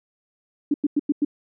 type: tone bursts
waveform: sine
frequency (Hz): 291.8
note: D4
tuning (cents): -11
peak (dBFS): -16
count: 5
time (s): 0.71-1.249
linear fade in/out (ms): 5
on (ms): 31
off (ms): 96
effects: none